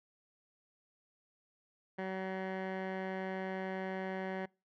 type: tone with low-pass filter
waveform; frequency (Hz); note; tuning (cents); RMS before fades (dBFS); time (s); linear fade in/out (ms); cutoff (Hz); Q
15% pulse; 189.1; F#3; +38; -39; 1.98-4.46; 10; 1800; 1.6
effects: noise-tail reverb RT60 0.3 s tail -26 dB re dry